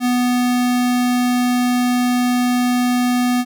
square tone, 246.9 Hz, B3, in tune, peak -15 dBFS, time 0-3.45 s, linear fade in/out 50 ms, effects none

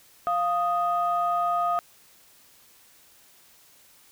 sine tone pair together, 698.5 / 1244.5 Hz, F5 / D#6, 0 / 0 cents, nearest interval minor seventh, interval 1000 cents, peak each -24 dBFS, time 0.27-1.79 s, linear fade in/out 0 ms, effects tanh soft clip ceiling -15 dBFS + white hiss -56 dBFS RMS until 4.11 s

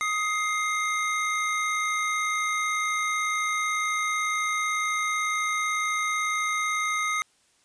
square tone pair together, 1252 / 2106 Hz, D#6 / C7, +10 / +11 cents, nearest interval major sixth, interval 901 cents, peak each -28 dBFS, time 0.01-7.22 s, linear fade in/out 0 ms, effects white hiss -64 dBFS RMS until 7.64 s + resampled to 22050 Hz

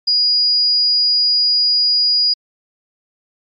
sine tone, 4890 Hz, D#8, 31 cents flat, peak -11 dBFS, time 0.07-2.34 s, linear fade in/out 10 ms, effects MP3 32 kbps

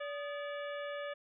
harmonic tone with a mistuned harmonic, 576 Hz, D5, 34 cents flat, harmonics 1 / 2 / 3 / 4 / 5 / 6, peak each -39 / -47 / -46 / -52 / -53 / -55 dBFS, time 0-1.14 s, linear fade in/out 10 ms, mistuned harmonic 2, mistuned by +120 cents, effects none

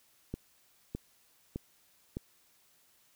click train, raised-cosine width 3 ms, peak -23 dBFS, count 4, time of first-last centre 0.34-2.169 s, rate 1.64 Hz, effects white hiss -67 dBFS RMS until 3.15 s

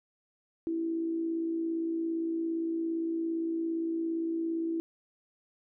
sine tone with amplitude modulation, 329.6 Hz, E4, in tune, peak -27 dBFS, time 0.67-4.8 s, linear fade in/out 0 ms, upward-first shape sine, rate 57.5 Hz, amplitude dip 40%, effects none

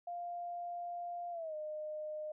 sine tone with pitch glide, 698.5 to 611.6 Hz, F5 to D#5, 0 to -30 cents, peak -39 dBFS, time 0.07-2.32 s, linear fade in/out 5 ms, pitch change -230 cents, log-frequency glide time 1.31-1.55 s, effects none

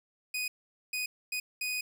sawtooth tone bursts at uneven times, 2489 Hz, D#7, in tune, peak -28 dBFS, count 4, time 0.34-0.48 / 0.93-1.06 / 1.32-1.4 / 1.61-1.81 s, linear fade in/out 5 ms, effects none

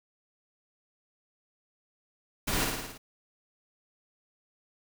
pink noise with echo, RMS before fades -30 dBFS, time 2.47-2.65 s, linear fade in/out 10 ms, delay 55 ms, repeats 6, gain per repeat -3 dB, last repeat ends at 2.98 s, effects none

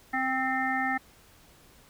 harmonic tone with a mistuned harmonic, 262.1 Hz, C4, 3 cents sharp, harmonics 1 / 3 / 5 / 7 / 8, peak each -33 / -30 / -35 / -30 / -36 dBFS, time 0.13-0.98 s, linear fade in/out 10 ms, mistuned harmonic 7, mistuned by -20 cents, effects pink hiss -57 dBFS RMS until 1.89 s

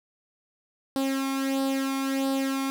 sawtooth tone with flanger, 270 Hz, C#4, 45 cents flat, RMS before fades -27 dBFS, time 0.96-2.7 s, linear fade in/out 0 ms, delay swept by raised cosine 0.22 to 0.88 ms, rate 1.5 Hz, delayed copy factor +0.65, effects none

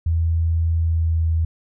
sine tone with pitch glide, 82.41 to 81.37 Hz, E2 to E2, 0 to -22 cents, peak -16 dBFS, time 0.06-1.45 s, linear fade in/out 5 ms, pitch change -22 cents, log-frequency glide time 0.75-1.26 s, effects none

